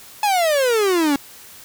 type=exponential sweep; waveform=45% pulse; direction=down; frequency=861 to 273.1 Hz; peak=-15 dBFS; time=0.23-1.16 s; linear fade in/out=2 ms; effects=white hiss -42 dBFS RMS until 1.64 s